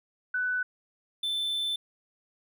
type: tone pair in turn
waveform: sine / triangle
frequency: 1495 / 3531 Hz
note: F#6 / A7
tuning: +17 / +5 cents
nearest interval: octave + minor third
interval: 1488 cents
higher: second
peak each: -26 dBFS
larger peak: neither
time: 0.34-0.63 / 1.23-1.76 s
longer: second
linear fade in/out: 5 ms
effects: none